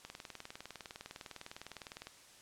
click train, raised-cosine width 0.2 ms, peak -28 dBFS, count 41, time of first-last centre 0.05-2.07 s, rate 19.8 Hz, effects white hiss -59 dBFS RMS until 2.41 s + low-pass 9000 Hz 12 dB/octave

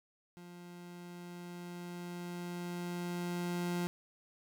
30% pulse tone with level ramp, 175.5 Hz, F3, 9 cents sharp, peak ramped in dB -47 to -30 dBFS, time 0.37-3.87 s, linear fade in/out 0 ms, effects none

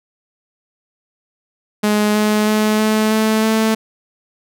sawtooth tone with pitch steps, 210 / 212.1 / 214.2 / 216.3 / 218.4 / 220.6 Hz, G#3 / G#3 / A3 / A3 / A3 / A3, +19 / +37 / -46 / -29 / -13 / +5 cents, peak -9 dBFS, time 1.83-3.75 s, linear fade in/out 10 ms, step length 320 ms, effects none

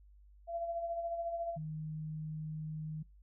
sine tone with tremolo, 678 Hz, E5, 49 cents sharp, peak -33 dBFS, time 0.47-1.58 s, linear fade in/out 50 ms, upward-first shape sine, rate 14 Hz, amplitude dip 50%
sine tone, 155.56 Hz, D#3, in tune, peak -38 dBFS, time 1.56-3.03 s, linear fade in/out 10 ms
effects noise-tail reverb RT60 0.3 s tail -26 dB re dry + added 50 Hz sine -57 dBFS peak until 3.22 s

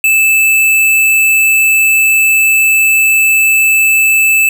square tone, 2629 Hz, E7, 5 cents flat, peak -7 dBFS, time 0.04-4.49 s, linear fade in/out 2 ms, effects none

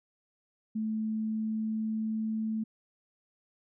sine tone with pitch glide, 218.3 to 219.7 Hz, A3 to A3, -13 to -2 cents, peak -29 dBFS, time 0.75-2.64 s, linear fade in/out 10 ms, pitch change +11 cents, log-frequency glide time 0.99-2.44 s, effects none

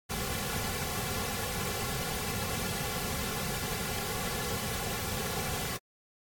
pink noise with comb filter, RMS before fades -34 dBFS, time 0.09-5.78 s, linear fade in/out 20 ms, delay 3.2 ms, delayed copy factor -0.85, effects AAC 64 kbps

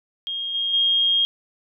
sine tone with level steps, 3241 Hz, G#7, 43 cents flat, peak -25 / -21 / -16 dBFS, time 0.27-1.25 s, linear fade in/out 0 ms, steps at 0.54 / 0.73 s, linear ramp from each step 10 ms, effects none

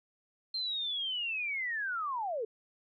sine linear sweep, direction down, 4188 to 415.3 Hz, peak -32 dBFS, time 0.54-2.45 s, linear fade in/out 5 ms, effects none

